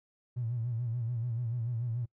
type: tone with vibrato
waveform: triangle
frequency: 118.1 Hz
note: A#2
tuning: 23 cents sharp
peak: -27 dBFS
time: 0.36-2.06 s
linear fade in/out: 20 ms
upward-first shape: sine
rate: 6.9 Hz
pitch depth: 89 cents each way
effects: noise-tail reverb RT60 0.1 s tail -26 dB re dry + tanh soft clip ceiling -28 dBFS